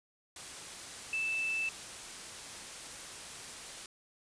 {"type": "tone in noise", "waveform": "sine", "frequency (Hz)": 2641, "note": "E7", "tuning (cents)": 3, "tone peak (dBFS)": -31, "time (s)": [1.13, 1.69], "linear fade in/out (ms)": 2, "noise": "white", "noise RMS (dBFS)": -45, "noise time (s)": [0.36, 3.86], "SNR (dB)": 11, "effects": ["resampled to 22050 Hz"]}